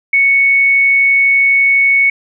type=tone; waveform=sine; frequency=2217 Hz; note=C#7; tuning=in tune; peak=-7 dBFS; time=0.13-2.1 s; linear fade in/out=5 ms; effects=none